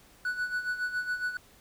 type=tone with tremolo; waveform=triangle; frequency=1480 Hz; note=F#6; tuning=in tune; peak=-25 dBFS; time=0.25-1.37 s; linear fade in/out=2 ms; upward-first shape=sine; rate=7.2 Hz; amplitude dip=70%; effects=pink hiss -58 dBFS RMS until 1.6 s